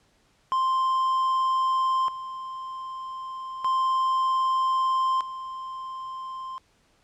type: tone with tremolo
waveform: triangle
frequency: 1047 Hz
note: C6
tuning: 1 cent sharp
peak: -19 dBFS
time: 0.52-6.58 s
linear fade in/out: 0 ms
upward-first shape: square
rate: 0.32 Hz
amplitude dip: 75%
effects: pink hiss -64 dBFS RMS until 7.03 s + low-pass 8000 Hz 12 dB/octave